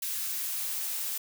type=noise with high-pass filter sweep; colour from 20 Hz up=blue; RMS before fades=-33 dBFS; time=0.02-1.18 s; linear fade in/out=5 ms; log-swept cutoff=1700 to 300 Hz; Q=0.95; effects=none